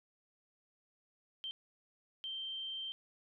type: tone bursts at uneven times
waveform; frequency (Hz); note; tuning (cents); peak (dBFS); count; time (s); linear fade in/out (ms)
sine; 3136; G7; 0; -39; 2; 1.44-1.51 / 2.24-2.92; 0
effects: none